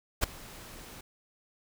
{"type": "noise with ADSR envelope", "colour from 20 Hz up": "pink", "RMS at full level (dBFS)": -25, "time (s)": [0.21, 1.01], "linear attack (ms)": 28, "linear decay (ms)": 5, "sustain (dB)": -22, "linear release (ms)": 5, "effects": []}